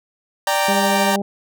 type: chord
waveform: sawtooth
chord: G minor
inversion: second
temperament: equal with one note detuned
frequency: 587.3 / 784 / 927.5 Hz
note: D5 / G5 / Bb5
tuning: 0 / 0 / -9 cents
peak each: -17 dBFS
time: 0.47-1.16 s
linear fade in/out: 2 ms
type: harmonic tone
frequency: 200.1 Hz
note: G3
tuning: 36 cents sharp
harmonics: 1 / 2 / 3 / 4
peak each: -21 / -26 / -28 / -31 dBFS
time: 0.68-1.22 s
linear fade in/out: 5 ms
effects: none